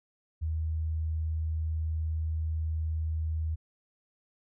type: tone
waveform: sine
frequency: 79.4 Hz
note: D#2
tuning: 36 cents sharp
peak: -28 dBFS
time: 0.41-3.56 s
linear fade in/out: 20 ms
effects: none